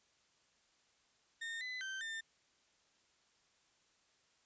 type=tone with pitch steps; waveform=35% pulse; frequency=1830 / 2010 / 1553 / 1801 Hz; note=A#6 / B6 / G6 / A6; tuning=-32 / +30 / -17 / +40 cents; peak=-39 dBFS; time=1.41-2.21 s; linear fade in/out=10 ms; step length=200 ms; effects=white hiss -73 dBFS RMS until 4.45 s + resampled to 16000 Hz